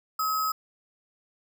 sine tone with sample-and-hold, 1278 Hz, D#6, 46 cents sharp, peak -24 dBFS, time 0.19-0.52 s, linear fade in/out 5 ms, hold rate 6300 Hz, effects none

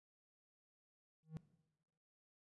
triangle tone with exponential growth, 158.2 Hz, D#3, 29 cents sharp, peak -38 dBFS, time 1.23-1.37 s, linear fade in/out 0 ms, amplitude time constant 29 ms, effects noise-tail reverb RT60 1.0 s tail -17 dB re dry + resampled to 24000 Hz

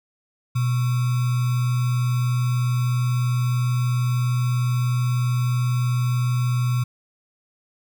sine tone with sample-and-hold, 123.47 Hz, B2, in tune, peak -18 dBFS, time 0.55-6.84 s, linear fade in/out 10 ms, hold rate 1225 Hz, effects none

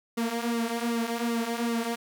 sawtooth tone with flanger, 233.1 Hz, A#3, in tune, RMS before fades -29 dBFS, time 0.17-1.96 s, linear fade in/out 10 ms, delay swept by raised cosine 1.2 to 5.1 ms, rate 2.6 Hz, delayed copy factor -0.7, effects none

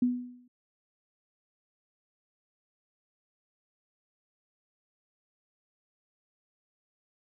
sine tone with exponential decay, 246.9 Hz, B3, in tune, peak -20 dBFS, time 0.02-0.48 s, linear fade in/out 5 ms, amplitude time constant 100 ms, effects none

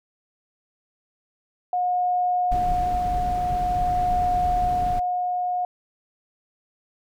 sine tone with tremolo, 721 Hz, F#5, 45 cents flat, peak -19 dBFS, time 1.73-5.65 s, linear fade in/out 2 ms, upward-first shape sine, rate 0.48 Hz, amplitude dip 30%
brown noise, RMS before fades -29 dBFS, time 2.51-5 s, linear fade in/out 10 ms
effects none

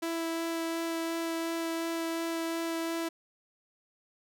sawtooth tone with vibrato, 330.6 Hz, E4, 5 cents sharp, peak -27 dBFS, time 0.02-3.09 s, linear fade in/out 10 ms, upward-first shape sine, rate 2.8 Hz, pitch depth 8 cents each way, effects none

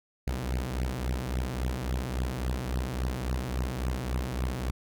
sawtooth beating tone pair, 61.3 / 64.9 Hz, B1 / C2, -12 / -13 cents, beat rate 3.6 Hz, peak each -28 dBFS, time 0.27-4.71 s, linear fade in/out 5 ms, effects none

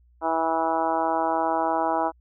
harmonic tone, 163 Hz, E3, 19 cents flat, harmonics 2 / 3 / 4 / 5 / 6 / 7 / 8 / 9, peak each -30 / -34 / -27 / -26 / -27 / -37 / -33 / -40 dBFS, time 0.21-2.12 s, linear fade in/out 50 ms, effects added 60 Hz sine -55 dBFS peak until 2.2 s

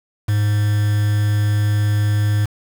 triangle tone with quantisation, 104.2 Hz, G#2, 6 cents sharp, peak -12 dBFS, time 0.28-2.46 s, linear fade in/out 10 ms, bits 5, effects none

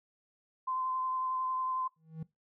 sine tone with vibrato, 1033 Hz, C6, 22 cents flat, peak -31 dBFS, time 0.67-1.88 s, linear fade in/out 10 ms, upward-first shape sine, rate 11 Hz, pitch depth 14 cents each way
triangle tone with exponential growth, 160 Hz, D#3, 49 cents sharp, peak -32 dBFS, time 1.96-2.23 s, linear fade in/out 5 ms, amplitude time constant 57 ms
effects noise-tail reverb RT60 0.2 s tail -20 dB re dry

